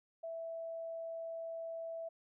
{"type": "tone", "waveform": "sine", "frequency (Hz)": 659.3, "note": "E5", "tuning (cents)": 0, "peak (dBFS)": -40, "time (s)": [0.23, 2.09], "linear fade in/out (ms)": 10, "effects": []}